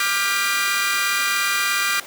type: tone cluster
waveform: sawtooth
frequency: 1186 / 1404 / 1590 / 1963 / 2409 Hz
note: D6 / F6 / G6 / B6 / D7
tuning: +17 / +9 / +24 / -11 / +43 cents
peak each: -22 dBFS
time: 0-2 s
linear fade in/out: 2 ms
effects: pink hiss -38 dBFS RMS until 2.06 s + high-pass 300 Hz 12 dB/octave